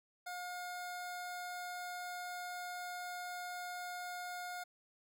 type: tone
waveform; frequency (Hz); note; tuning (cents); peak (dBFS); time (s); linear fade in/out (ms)
25% pulse; 716; F5; +43; -38; 0.26-4.64; 10
effects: none